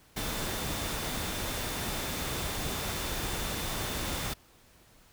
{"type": "tone in noise", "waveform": "sine", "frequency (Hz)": 3553, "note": "A7", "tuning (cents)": 16, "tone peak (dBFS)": -45, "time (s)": [0.16, 4.34], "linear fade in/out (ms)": 10, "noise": "pink", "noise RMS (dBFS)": -34, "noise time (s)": [0.16, 4.34], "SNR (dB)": -14, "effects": ["pink hiss -60 dBFS RMS until 5.12 s"]}